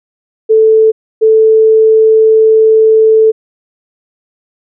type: tone pair in turn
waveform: sine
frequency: 440.1 / 440.1 Hz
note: A4 / A4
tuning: 0 / 0 cents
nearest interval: unison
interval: 0 cents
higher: neither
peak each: -3 dBFS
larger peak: neither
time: 0.49-0.92 / 1.21-3.32 s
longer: second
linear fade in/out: 20 ms
effects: none